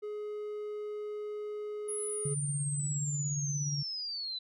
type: tone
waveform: triangle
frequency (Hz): 419.8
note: G#4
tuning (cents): +19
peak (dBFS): -34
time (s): 0.02-2.35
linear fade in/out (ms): 20
type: linear sweep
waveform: sine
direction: down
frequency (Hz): 10430 to 3951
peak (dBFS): -35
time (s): 1.88-4.39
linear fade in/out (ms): 10
type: tone with tremolo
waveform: sine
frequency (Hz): 144.2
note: D3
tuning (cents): -31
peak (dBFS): -30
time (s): 2.25-3.83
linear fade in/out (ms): 5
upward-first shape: sine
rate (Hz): 17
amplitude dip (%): 45
effects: none